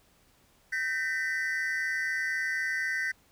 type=tone cluster; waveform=triangle; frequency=1552 / 1828 / 1988 Hz; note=G6 / A#6 / B6; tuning=-18 / -34 / +11 cents; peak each=-31 dBFS; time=0.72-3.12 s; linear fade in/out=10 ms; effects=pink hiss -64 dBFS RMS until 3.31 s